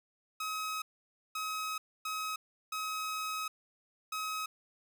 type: tone bursts at uneven times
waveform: sawtooth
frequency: 1273 Hz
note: D#6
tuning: 39 cents sharp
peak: -31 dBFS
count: 5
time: 0.4-0.82 / 1.35-1.78 / 2.05-2.36 / 2.72-3.48 / 4.12-4.46 s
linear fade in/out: 5 ms
effects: none